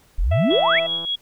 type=exponential sweep; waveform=sine; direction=up; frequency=32.92 to 2489 Hz; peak=-16 dBFS; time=0.18-0.8 s; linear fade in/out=10 ms
type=harmonic tone; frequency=659.3 Hz; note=E5; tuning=in tune; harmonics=1 / 2 / 3 / 4 / 5; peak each=-20 / -36 / -35 / -36 / -41 dBFS; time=0.31-0.87 s; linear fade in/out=10 ms
type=tone with tremolo; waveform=sine; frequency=3322 Hz; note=G#7; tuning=in tune; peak=-20 dBFS; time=0.5-1.16 s; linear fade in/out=10 ms; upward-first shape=sine; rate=5.2 Hz; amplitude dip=55%
type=click train; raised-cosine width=1 ms; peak=-25 dBFS; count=91; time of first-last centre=0.51-1.049 s; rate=167 Hz
effects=pink hiss -56 dBFS RMS until 1.21 s